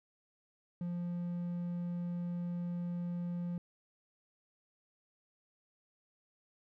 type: tone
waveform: triangle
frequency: 174.61 Hz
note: F3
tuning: in tune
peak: -33 dBFS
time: 0.81-3.58 s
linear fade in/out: 2 ms
effects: none